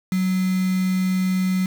sine tone with quantisation, 186 Hz, F#3, 9 cents sharp, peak -18 dBFS, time 0.12-1.66 s, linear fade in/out 2 ms, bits 5, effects none

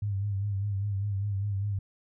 sine tone with vibrato, 100.3 Hz, G2, 40 cents sharp, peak -27 dBFS, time 0.02-1.79 s, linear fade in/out 5 ms, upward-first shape sine, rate 5 Hz, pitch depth 59 cents each way, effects none

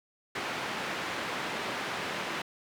white band-pass noise, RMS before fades -35 dBFS, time 0.35-2.42 s, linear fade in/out 5 ms, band 150 to 2200 Hz, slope 12 dB/octave, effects none

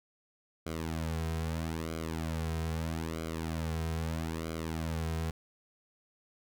sawtooth tone with flanger, 81 Hz, E2, 30 cents flat, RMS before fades -35 dBFS, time 0.66-5.31 s, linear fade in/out 5 ms, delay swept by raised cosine 1.1 to 3.5 ms, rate 0.78 Hz, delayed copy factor -0.8, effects none

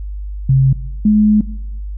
sine tone pair in turn, 133.5 / 211.9 Hz, C3 / G#3, +35 / +35 cents, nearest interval minor sixth, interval 800 cents, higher second, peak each -7 dBFS, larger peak neither, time 0.49-0.73 / 1.05-1.41 s, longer second, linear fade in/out 5 ms, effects noise-tail reverb RT60 0.9 s tail -19 dB re dry + added 50 Hz sine -22 dBFS peak until 1.97 s

